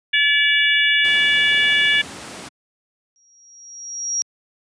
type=harmonic tone; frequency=574 Hz; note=D5; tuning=40 cents flat; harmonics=3 / 4 / 5 / 6; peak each=-18 / -19 / -20 / -21 dBFS; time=0.13-2.02 s; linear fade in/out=10 ms
type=noise; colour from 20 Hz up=pink; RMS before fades=-34 dBFS; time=1.04-2.49 s; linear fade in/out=10 ms
type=tone with exponential growth; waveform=sine; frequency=5660 Hz; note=F8; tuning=22 cents sharp; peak=-17 dBFS; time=3.16-4.22 s; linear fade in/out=0 ms; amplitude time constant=230 ms
effects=high-pass 150 Hz 12 dB/octave + resampled to 22050 Hz